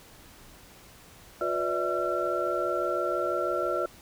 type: tone cluster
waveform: sine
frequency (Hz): 358.1 / 495.6 / 582 / 648 / 1357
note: F4 / B4 / D5 / E5 / E6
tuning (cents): +43 / +6 / -16 / -30 / +50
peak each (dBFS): -32 / -34 / -31 / -33 / -31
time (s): 1.41-3.86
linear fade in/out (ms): 2
effects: pink hiss -52 dBFS RMS until 4.01 s